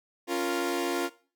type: chord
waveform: sawtooth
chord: Bb minor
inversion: first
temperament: equal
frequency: 277.2 / 349.2 / 466.2 Hz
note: Db4 / F4 / Bb4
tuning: 0 / 0 / 0 cents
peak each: -29 / -25 / -31 dBFS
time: 0.27-1.1 s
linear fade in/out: 50 ms
effects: noise-tail reverb RT60 0.4 s tail -18 dB re dry